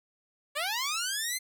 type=linear sweep; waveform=10% pulse; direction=up; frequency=554.4 to 2097 Hz; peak=-21 dBFS; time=0.55-1.39 s; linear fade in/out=20 ms; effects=none